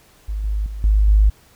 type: tone with level steps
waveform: sine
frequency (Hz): 51.91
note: G#1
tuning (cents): 0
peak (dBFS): -21 / -18 / -26 / -11 / -9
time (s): 0.28-1.3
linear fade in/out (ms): 10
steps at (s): 0.44 / 0.66 / 0.84 / 1.08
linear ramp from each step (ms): 2
effects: pink hiss -52 dBFS RMS until 1.55 s